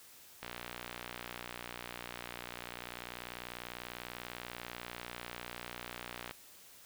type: click train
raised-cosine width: 0.3 ms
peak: -25 dBFS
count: 355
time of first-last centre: 0.43-6.31 s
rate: 60.2 Hz
effects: white hiss -57 dBFS RMS until 6.85 s